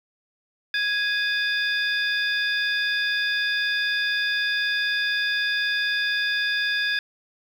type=tone cluster; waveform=sine; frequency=1660 / 2499 / 3537 / 4902 Hz; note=G#6 / D#7 / A7 / D#8; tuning=-1 / +7 / +8 / -27 cents; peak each=-23 / -31 / -29 / -31 dBFS; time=0.74-6.99 s; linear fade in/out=2 ms; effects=8-bit